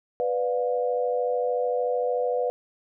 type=chord; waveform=sine; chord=B diminished; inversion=none; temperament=equal with one note detuned; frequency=493.9 / 587.3 / 710.7 Hz; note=B4 / D5 / F5; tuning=0 / 0 / +30 cents; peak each=-24 / -30 / -30 dBFS; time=0.2-2.5 s; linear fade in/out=0 ms; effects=none